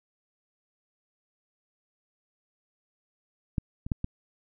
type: clicks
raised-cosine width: 5 ms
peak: -14 / -24 / -13 / -17 dBFS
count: 4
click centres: 3.582 / 3.865 / 3.918 / 4.044 s
effects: none